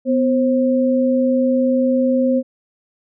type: tone pair together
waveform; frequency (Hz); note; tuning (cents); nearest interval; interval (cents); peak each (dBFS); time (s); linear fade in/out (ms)
sine; 250.4 / 530.6; B3 / C5; +24 / +24; octave + minor second; 1300; -15 / -17; 0.05-2.43; 50
effects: none